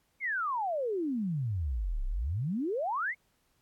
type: exponential two-way sweep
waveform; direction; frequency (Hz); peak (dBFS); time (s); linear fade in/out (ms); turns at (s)
sine; down then up; 2244 to 30.24 to 2244; -29; 0.2-3.15; 50; 2.05
effects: pink hiss -73 dBFS RMS until 3.61 s + AAC 64 kbps